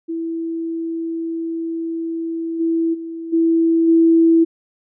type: tone with level steps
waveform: sine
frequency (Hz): 329.6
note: E4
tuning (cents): 0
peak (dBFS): -21 / -15 / -26 / -12 / -9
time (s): 0.08-4.45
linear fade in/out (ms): 20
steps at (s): 2.59 / 2.93 / 3.32 / 3.87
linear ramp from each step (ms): 20
effects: none